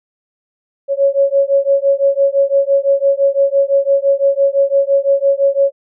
sine beating tone pair, 551 / 556.9 Hz, C#5 / C#5, -11 / +8 cents, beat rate 5.9 Hz, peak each -13 dBFS, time 0.88-5.72 s, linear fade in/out 50 ms, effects none

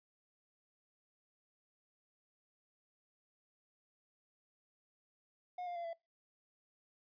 triangle tone with pitch steps, 720 / 702.7 / 685.9 / 669.5 Hz, F#5 / F5 / F5 / E5, -47 / +10 / -31 / +27 cents, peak -38 dBFS, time 5.58-5.932 s, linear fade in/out 5 ms, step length 88 ms, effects noise-tail reverb RT60 0.2 s tail -23 dB re dry + resampled to 11025 Hz

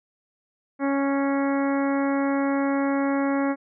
harmonic tone with a mistuned harmonic, 277.2 Hz, C#4, in tune, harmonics 1 / 2 / 3 / 4 / 5 / 6 / 7 / 8, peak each -22 / -28 / -32 / -34 / -36 / -38 / -39 / -40 dBFS, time 0.79-3.56 s, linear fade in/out 50 ms, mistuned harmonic 8, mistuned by -19 cents, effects none

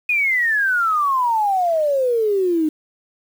sine exponential sweep, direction down, 2500 to 302.1 Hz, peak -15 dBFS, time 0.09-2.69 s, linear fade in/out 5 ms, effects 7-bit

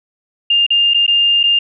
sine tone with dropouts, 2808 Hz, F7, 9 cents sharp, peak -9 dBFS, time 0.5-1.59 s, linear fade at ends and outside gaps 5 ms, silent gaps 0.665-0.704 / 0.937-0.944 / 1.065-1.078 / 1.432-1.437 s, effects none

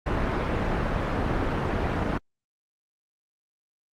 pink low-pass noise, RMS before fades -26 dBFS, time 0.06-2.18 s, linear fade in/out 5 ms, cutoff 1600 Hz, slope 12 dB/octave, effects Opus 24 kbps

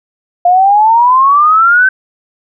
sine exponential sweep, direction up, 698.5 to 1552 Hz, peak -4 dBFS, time 0.45-1.89 s, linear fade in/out 5 ms, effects none

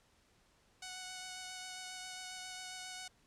5% pulse tone with vibrato, 740 Hz, F#5, in tune, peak -32 dBFS, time 0.82-3.08 s, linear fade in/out 5 ms, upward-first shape sine, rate 7.4 Hz, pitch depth 11 cents each way, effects pink hiss -70 dBFS RMS until 3.26 s + low-pass 9000 Hz 12 dB/octave

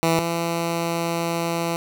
10% pulse tone pair in turn, 164.81 / 168.27 Hz, E3 / E3, 0 / +36 cents, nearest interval unison, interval 36 cents, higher second, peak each -9 / -14 dBFS, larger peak first, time 0.03-0.19 / 0.19-1.76 s, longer second, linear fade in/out 0 ms, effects none

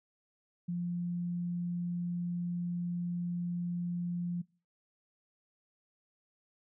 sine tone, 174.61 Hz, F3, in tune, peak -32 dBFS, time 0.68-4.42 s, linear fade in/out 10 ms, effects noise-tail reverb RT60 0.4 s tail -25 dB re dry

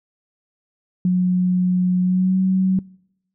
sine tone with pitch glide, 181.6 to 188.11 Hz, F#3 to F#3, -32 to +29 cents, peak -14 dBFS, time 1.05-2.79 s, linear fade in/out 2 ms, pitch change +61 cents, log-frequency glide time 2.02-2.38 s, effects noise-tail reverb RT60 0.8 s tail -25 dB re dry

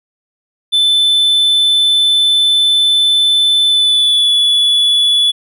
triangle tone with pitch glide, 3520 to 3426 Hz, A7 to A7, 0 to -47 cents, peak -7 dBFS, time 0.72-5.32 s, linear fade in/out 20 ms, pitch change -47 cents, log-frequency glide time 3.67-4.31 s, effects none

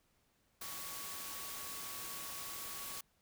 sine tone in noise, 1122 Hz, C#6, 21 cents sharp, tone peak -53 dBFS, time 0.61-3.01 s, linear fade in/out 5 ms, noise white, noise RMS -45 dBFS, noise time 0.61-3.01 s, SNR -11 dB, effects pink hiss -75 dBFS RMS until 3.21 s

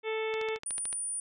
harmonic tone, 440 Hz, A4, in tune, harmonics 1 / 2 / 3 / 4 / 5 / 6 / 7 / 8, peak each -31 / -41 / -45 / -47 / -39 / -44 / -50 / -47 dBFS, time 0.03-0.59 s, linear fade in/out 50 ms
click train, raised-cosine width 0.2 ms, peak -24 dBFS, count 9, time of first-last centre 0.34-0.928 s, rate 13.6 Hz
sine tone, 9397 Hz, D9, in tune, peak -32 dBFS, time 0.66-1.2 s, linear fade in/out 2 ms
effects none

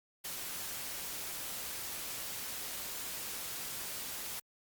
white noise, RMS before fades -41 dBFS, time 0.24-4.4 s, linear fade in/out 10 ms, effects Opus 48 kbps

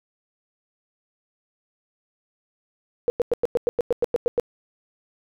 sine tone bursts, 480.4 Hz, B4, 48 cents flat, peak -16 dBFS, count 12, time 3.08-4.398 s, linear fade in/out 0 ms, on 20 ms, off 98 ms, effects none

